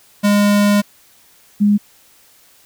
square / sine tone pair in turn, 204.8 / 205.9 Hz, G#3 / G#3, -24 / -15 cents, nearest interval unison, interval 9 cents, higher second, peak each -11 / -9 dBFS, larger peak second, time 0.23-0.82 / 1.6-1.78 s, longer first, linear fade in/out 20 ms, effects white hiss -50 dBFS RMS until 2.65 s

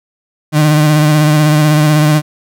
35% pulse tone with vibrato, 151.8 Hz, D#3, 42 cents flat, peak -5 dBFS, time 0.52-2.22 s, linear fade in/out 50 ms, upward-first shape sine, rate 16 Hz, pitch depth 36 cents each way, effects none

